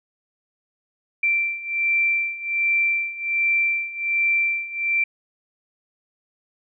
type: beating tone pair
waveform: sine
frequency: 2349 / 2350.3 Hz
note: D7 / D7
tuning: 0 / +1 cents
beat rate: 1.3 Hz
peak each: -24 / -21 dBFS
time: 1.23-5.04 s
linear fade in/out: 5 ms
effects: none